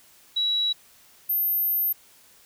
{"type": "tone pair in turn", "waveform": "sine", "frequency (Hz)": [3900, 13141], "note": ["B7", "G#9"], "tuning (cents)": [-23, -19], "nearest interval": "octave + major sixth", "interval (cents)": 2104, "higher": "second", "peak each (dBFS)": -21, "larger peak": "neither", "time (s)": [[0.36, 0.73], [1.29, 1.93]], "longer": "second", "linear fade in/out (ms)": 10, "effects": ["white hiss -55 dBFS RMS until 2.45 s"]}